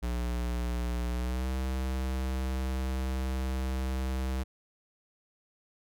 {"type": "tone with pitch glide", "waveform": "square", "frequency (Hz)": [60, 65.05], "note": ["B1", "C2"], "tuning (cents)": [-49, -9], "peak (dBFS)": -30, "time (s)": [0.02, 4.44], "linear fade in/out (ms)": 20, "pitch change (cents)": 140, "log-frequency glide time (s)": [1.1, 1.52], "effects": []}